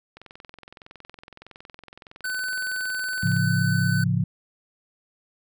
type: click train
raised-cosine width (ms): 0.3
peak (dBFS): -27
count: 70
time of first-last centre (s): 0.17-3.364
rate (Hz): 21.6
type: tone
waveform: square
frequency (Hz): 1509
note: F#6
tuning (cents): +34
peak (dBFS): -27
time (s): 2.24-4.04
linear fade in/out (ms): 5
type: chord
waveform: sine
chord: A augmented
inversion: none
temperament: equal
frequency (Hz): 110 / 138.59 / 174.61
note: A2 / C#3 / E#3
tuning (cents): 0 / 0 / 0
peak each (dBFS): -24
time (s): 3.23-4.24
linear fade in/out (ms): 5
effects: none